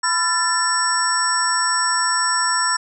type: tone cluster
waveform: sine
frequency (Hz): 1002 / 1356 / 1758 / 5500 / 7930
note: B5 / E6 / A6 / F8 / B8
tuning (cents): +25 / +49 / -2 / -27 / +6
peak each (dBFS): -23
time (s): 0.03-2.77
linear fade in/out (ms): 10
effects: none

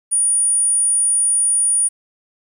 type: tone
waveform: sine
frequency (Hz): 9500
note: D9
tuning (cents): +19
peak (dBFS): -13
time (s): 0.11-1.89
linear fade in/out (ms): 20
effects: 8-bit

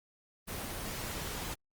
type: noise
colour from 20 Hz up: pink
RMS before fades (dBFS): -39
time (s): 0.47-1.55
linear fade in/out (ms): 20
effects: Opus 24 kbps

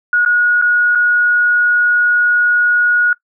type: tone with dropouts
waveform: sine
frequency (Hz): 1450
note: F#6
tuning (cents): -35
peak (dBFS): -9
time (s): 0.13-3.13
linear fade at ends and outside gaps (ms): 2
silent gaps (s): 0.25-0.26 / 0.615-0.622 / 0.951-0.955
effects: noise-tail reverb RT60 0.1 s tail -21 dB re dry

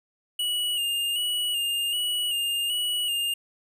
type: tone with vibrato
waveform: square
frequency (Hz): 2873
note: F7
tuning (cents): +48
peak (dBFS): -25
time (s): 0.39-3.34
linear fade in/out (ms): 5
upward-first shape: square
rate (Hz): 1.3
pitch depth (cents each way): 35
effects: none

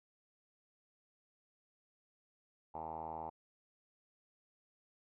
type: tone with low-pass filter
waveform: 5% pulse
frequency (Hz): 80.1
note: E2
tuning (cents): -49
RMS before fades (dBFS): -44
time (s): 2.74-3.3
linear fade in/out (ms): 10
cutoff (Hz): 850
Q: 8
effects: none

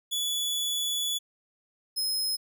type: tone pair in turn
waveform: sawtooth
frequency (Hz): 3424 / 5130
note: A7 / E8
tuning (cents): -48 / -48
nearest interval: perfect fifth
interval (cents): 700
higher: second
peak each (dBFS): -24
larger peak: neither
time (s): 0.11-1.19 / 1.96-2.37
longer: first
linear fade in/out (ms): 20
effects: none

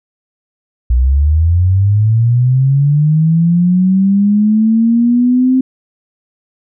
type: linear sweep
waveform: sine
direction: up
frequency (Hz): 58.6 to 261.6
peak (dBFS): -7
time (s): 0.9-5.61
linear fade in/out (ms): 5
effects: none

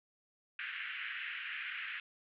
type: band-pass noise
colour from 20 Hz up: pink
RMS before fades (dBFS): -42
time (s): 0.59-2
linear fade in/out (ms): 2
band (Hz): 1500 to 2900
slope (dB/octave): 48
effects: none

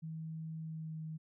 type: tone with pitch glide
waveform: sine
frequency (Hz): 160 to 157.89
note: D#3 to D#3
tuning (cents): +49 to +26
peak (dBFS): -40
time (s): 0.02-1.18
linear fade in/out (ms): 20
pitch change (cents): -23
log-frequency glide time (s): 0.6-1.01
effects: none

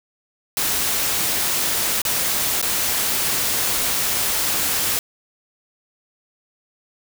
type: noise with dropouts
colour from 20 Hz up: white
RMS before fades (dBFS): -21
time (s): 0.57-4.99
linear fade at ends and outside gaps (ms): 1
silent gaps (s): 2.018-2.051 / 2.615-2.626
effects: none

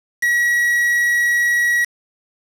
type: tone with quantisation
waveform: triangle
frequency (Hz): 1917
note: A#6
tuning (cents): +48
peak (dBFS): -12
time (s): 0.22-1.85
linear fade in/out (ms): 10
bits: 4
effects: low-pass 11000 Hz 12 dB/octave

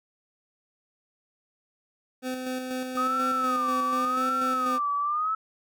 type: tone with tremolo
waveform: 25% pulse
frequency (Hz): 256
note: C4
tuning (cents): -38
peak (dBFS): -25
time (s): 2.22-4.8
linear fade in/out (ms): 50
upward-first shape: square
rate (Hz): 4.1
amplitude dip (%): 35
type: tone with vibrato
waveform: sine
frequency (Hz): 1244.5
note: D#6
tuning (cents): 0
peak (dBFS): -24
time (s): 2.97-5.35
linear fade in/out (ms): 5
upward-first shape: sine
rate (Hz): 0.89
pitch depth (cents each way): 140
effects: none

